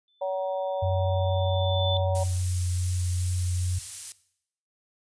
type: tone with exponential growth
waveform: sine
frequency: 3520 Hz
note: A7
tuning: in tune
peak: -25 dBFS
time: 0.08-1.97 s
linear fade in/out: 1 ms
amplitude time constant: 410 ms
type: harmonic tone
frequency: 188.5 Hz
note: F#3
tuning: 32 cents sharp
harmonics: 3 / 4 / 5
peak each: -27 / -34 / -36 dBFS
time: 0.21-2.24 s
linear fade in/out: 10 ms
type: tone with pitch glide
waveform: sine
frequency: 92.5 to 89.76 Hz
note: F#2 to F2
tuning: 0 to +48 cents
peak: -24 dBFS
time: 0.82-3.79 s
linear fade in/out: 10 ms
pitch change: -52 cents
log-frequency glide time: 1.93-2.53 s
type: noise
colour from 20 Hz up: violet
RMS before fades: -31 dBFS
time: 2.15-4.12 s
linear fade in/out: 0 ms
effects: noise-tail reverb RT60 0.7 s tail -18 dB re dry + resampled to 22050 Hz